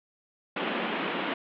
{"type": "band-pass noise", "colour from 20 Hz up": "pink", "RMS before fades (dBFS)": -31, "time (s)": [0.56, 1.34], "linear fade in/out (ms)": 5, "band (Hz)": [190, 3300], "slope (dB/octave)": 48, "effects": []}